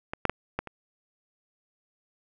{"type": "clicks", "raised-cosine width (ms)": 0.5, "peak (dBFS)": [-17, -8, -9, -13, -24], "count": 5, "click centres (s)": [0.135, 0.253, 0.296, 0.59, 0.673], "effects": []}